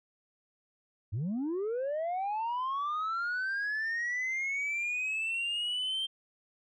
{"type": "linear sweep", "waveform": "sine", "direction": "up", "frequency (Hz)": [90, 3164], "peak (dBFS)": -28, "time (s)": [1.12, 6.07], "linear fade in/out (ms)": 20, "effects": ["tanh soft clip ceiling -29 dBFS"]}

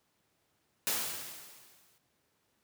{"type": "noise with exponential decay", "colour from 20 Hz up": "white", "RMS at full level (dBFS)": -30, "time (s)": [0.87, 1.98], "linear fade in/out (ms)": 0, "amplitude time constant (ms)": 240, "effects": ["pink hiss -75 dBFS RMS until 2.63 s", "high-pass 100 Hz 12 dB/octave"]}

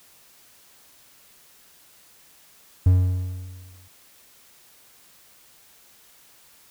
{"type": "tone with exponential decay", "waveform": "triangle", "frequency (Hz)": 91.4, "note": "F#2", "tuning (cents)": -21, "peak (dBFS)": -9, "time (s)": [2.86, 3.88], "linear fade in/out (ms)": 5, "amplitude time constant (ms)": 220, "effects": ["white hiss -54 dBFS RMS until 6.7 s"]}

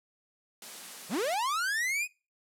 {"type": "high-pass noise", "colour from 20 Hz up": "white", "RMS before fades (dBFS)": -44, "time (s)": [0.62, 1.35], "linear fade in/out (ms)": 2, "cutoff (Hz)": 160, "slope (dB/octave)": 48}
{"type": "linear sweep", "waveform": "45% pulse", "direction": "up", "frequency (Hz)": [138.8, 2544], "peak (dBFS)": -28, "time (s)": [1.09, 2.08], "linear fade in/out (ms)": 50}
{"effects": ["noise-tail reverb RT60 0.3 s tail -23 dB re dry", "low-pass 12000 Hz 12 dB/octave"]}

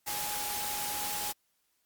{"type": "tone in noise", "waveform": "sine", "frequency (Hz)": 830.6, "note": "G#5", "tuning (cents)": 0, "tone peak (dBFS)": -39, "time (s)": [0.06, 1.33], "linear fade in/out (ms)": 20, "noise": "white", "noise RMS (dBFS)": -35, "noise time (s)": [0.06, 1.33], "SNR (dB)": -7, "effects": ["white hiss -75 dBFS RMS until 1.85 s", "Opus 48 kbps"]}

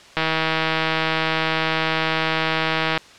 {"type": "click train", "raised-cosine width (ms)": 0.3, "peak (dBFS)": -4, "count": 450, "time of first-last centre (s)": [0.17, 2.976], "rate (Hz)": 160, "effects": ["white hiss -45 dBFS RMS until 3.18 s", "low-pass 5000 Hz 12 dB/octave"]}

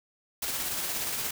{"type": "noise with tremolo", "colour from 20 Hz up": "white", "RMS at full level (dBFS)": -31, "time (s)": [0.42, 1.31], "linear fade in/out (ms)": 5, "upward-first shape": "square", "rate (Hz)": 17, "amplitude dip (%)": 25, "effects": []}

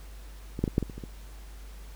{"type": "clicks", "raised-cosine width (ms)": 3, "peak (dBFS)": [-20, -11, -16, -9, -17, -27, -26, -24], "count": 8, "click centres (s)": [0.591, 0.64, 0.678, 0.781, 0.827, 0.898, 0.98, 1.038], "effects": ["added 50 Hz sine -42 dBFS peak until 1.95 s", "pink hiss -54 dBFS RMS until 1.95 s"]}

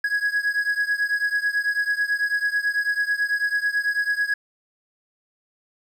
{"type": "beating tone pair", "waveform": "triangle", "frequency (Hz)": [1661.2, 1670.3], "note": ["G#6", "G#6"], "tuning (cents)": [0, 9], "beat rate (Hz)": 9.1, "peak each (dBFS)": [-21, -23], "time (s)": [0.04, 4.34], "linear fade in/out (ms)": 5, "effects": ["9-bit"]}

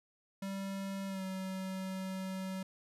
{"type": "tone with pitch glide", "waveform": "square", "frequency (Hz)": [195, 189.23], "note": ["G3", "F#3"], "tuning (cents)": [-9, 39], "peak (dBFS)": -38, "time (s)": [0.42, 2.63], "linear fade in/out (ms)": 5, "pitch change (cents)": -52, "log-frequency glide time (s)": [1.07, 1.23], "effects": ["resampled to 32000 Hz"]}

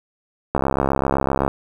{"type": "click train", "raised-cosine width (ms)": 1, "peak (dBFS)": -4, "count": 64, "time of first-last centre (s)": [0.55, 1.479], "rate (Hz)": 67.8, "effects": ["7-bit"]}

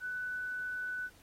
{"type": "tone", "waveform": "sine", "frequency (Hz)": 1494, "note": "F#6", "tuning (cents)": 16, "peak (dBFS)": -35, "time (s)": [0, 1.1], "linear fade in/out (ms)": 50, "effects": ["pink hiss -62 dBFS RMS until 1.22 s", "AAC 48 kbps"]}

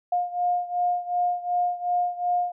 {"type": "beating tone pair", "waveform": "sine", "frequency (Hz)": [710, 712.7], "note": ["F5", "F5"], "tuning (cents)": [28, 35], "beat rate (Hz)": 2.7, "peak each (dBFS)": [-24, -27], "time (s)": [0.12, 2.52], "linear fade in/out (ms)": 5, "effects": []}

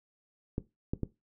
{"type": "clicks", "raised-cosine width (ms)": 3, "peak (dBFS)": -18, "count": 3, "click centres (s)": [0.581, 0.935, 1.033], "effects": ["noise-tail reverb RT60 0.2 s tail -17 dB re dry"]}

